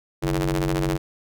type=ring-modulated tone; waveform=sawtooth; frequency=91.9 Hz; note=F#2; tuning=11 cents flat; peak=-14 dBFS; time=0.22-0.98 s; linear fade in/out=20 ms; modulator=237 Hz; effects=none